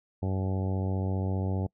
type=harmonic tone; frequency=95 Hz; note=F#2; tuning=46 cents sharp; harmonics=1 / 2 / 3 / 4 / 5 / 6 / 7 / 8 / 9; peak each=-28 / -34 / -38 / -40 / -42 / -44 / -45 / -46 / -47 dBFS; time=0.22-1.67 s; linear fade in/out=10 ms; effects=noise-tail reverb RT60 0.1 s tail -25 dB re dry